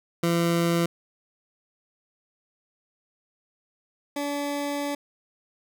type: tone pair in turn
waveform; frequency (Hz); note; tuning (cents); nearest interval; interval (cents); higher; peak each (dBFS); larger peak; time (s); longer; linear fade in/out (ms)
20% pulse; 169.6 / 287; E3 / D4; +50 / -40; major sixth; 910; second; -16 / -22; first; 0.23-0.86 / 4.16-4.95; second; 5
effects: none